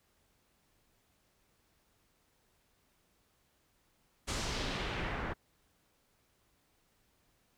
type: noise with low-pass filter sweep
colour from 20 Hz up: pink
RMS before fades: -37 dBFS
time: 4.27-5.34 s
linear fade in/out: 20 ms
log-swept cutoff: 7900 to 1500 Hz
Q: 1.4
effects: pink hiss -73 dBFS RMS until 7.57 s